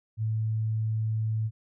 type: tone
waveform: sine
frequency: 110 Hz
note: A2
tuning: in tune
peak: -25 dBFS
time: 0.17-1.51 s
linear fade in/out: 50 ms
effects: none